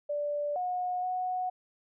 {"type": "tone with pitch steps", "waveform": "sine", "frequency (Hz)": [585, 725, 735], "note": ["D5", "F#5", "F#5"], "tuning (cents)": [-7, -35, -12], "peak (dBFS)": -29, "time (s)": [0.09, 1.5], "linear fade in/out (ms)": 10, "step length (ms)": 470, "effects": []}